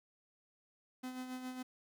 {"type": "tone with tremolo", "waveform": "45% pulse", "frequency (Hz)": 254.9, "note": "C4", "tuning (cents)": -45, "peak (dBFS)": -40, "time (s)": [1.03, 1.63], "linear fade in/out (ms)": 10, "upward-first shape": "sine", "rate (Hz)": 7.3, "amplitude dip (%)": 50, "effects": ["13-bit"]}